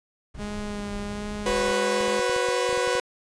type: noise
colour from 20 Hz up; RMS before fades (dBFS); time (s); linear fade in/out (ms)
brown; -38; 0.34-1.72; 10
type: tone with vibrato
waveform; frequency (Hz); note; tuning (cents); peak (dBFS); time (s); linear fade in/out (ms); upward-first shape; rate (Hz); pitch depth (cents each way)
sawtooth; 206; G#3; -14; -27; 0.37-2.22; 50; sine; 1.3; 19
type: chord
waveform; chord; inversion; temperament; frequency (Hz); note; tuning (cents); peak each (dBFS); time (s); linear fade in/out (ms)
sawtooth; F# suspended fourth; none; equal with one note detuned; 370 / 493.9 / 543.6; F#4 / B4 / C#5; 0 / 0 / -34; -25 / -20 / -26; 1.46-3; 2
type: clicks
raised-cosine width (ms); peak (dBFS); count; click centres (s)
3; -28; 12; 1.683 / 2.008 / 2.081 / 2.194 / 2.296 / 2.363 / 2.487 / 2.692 / 2.728 / 2.775 / 2.875 / 2.953
effects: resampled to 22050 Hz